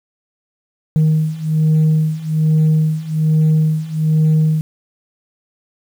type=beating tone pair; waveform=sine; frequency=155.56 / 156.76 Hz; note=D#3 / D#3; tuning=0 / +13 cents; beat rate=1.2 Hz; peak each=-14 / -12 dBFS; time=0.96-4.61 s; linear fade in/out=0 ms; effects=tanh soft clip ceiling -8 dBFS + 7-bit